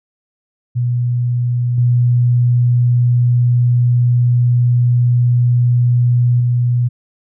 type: tone with level steps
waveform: sine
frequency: 121.9 Hz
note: B2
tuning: 22 cents flat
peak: -13 / -9 / -11 dBFS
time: 0.75-6.89 s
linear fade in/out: 20 ms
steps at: 1.78 / 6.4 s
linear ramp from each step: 2 ms
effects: none